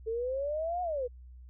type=exponential two-way sweep; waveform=sine; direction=up then down; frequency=438 to 731 to 473.8 Hz; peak=-30 dBFS; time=0.06-1.08 s; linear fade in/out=20 ms; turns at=0.82 s; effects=added 62 Hz sine -47 dBFS peak until 1.49 s